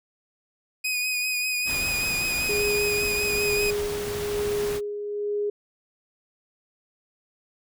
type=tone with vibrato; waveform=sawtooth; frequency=2489 Hz; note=D#7; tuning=in tune; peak=-21 dBFS; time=0.84-3.71 s; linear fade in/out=10 ms; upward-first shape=triangle; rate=5.1 Hz; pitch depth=31 cents each way
type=noise; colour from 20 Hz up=pink; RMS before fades=-34 dBFS; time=1.65-4.81 s; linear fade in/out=50 ms
type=tone with tremolo; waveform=sine; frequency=413 Hz; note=G#4; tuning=10 cents flat; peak=-23 dBFS; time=2.49-5.5 s; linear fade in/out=5 ms; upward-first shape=sine; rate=1.1 Hz; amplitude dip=50%
effects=none